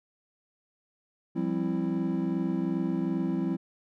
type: tone cluster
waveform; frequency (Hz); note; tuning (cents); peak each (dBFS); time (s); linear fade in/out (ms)
triangle; 173.7 / 196.3 / 263.2 / 330.8; F3 / G3 / C4 / E4; -9 / +3 / +10 / +6; -30; 1.35-3.57; 20
effects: none

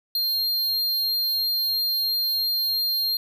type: tone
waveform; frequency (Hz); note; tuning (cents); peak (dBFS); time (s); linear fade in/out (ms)
square; 4201; C8; +6; -22; 0.15-3.17; 2
effects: none

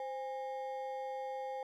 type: ring-modulated tone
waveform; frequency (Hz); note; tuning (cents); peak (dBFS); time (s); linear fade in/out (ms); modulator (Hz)
triangle; 669; E5; +25; -33; 0-1.63; 2; 147
effects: none

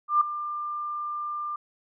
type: tone with ADSR envelope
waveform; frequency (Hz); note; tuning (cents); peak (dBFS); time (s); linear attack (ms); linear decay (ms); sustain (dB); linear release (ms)
sine; 1194; D6; +28; -15; 0.08-1.56; 130; 5; -14; 4
effects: none

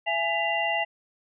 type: tone cluster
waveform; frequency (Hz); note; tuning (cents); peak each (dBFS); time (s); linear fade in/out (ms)
sine; 673 / 832 / 1998 / 2780; E5 / G#5 / B6 / F7; +36 / +3 / +20 / -9; -29; 0.06-0.85; 20
effects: none

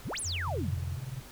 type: exponential two-way sweep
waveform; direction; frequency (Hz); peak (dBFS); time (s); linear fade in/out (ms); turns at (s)
sine; up then down; 77.6 to 11070 to 77.6; -33; 0.05-0.77; 5; 0.2
type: tone with vibrato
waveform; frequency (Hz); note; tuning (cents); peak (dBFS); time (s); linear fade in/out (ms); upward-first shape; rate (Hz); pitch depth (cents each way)
sine; 87.31; F2; 0; -33; 0.24-0.97; 20; square; 14; 9
type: tone with tremolo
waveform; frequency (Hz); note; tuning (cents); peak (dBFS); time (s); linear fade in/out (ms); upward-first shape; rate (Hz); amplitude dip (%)
sine; 129.3; C3; -20; -32; 0.47-1.22; 5; sine; 20; 90
effects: added 50 Hz sine -54 dBFS peak until 1.31 s + pink hiss -50 dBFS RMS until 1.31 s

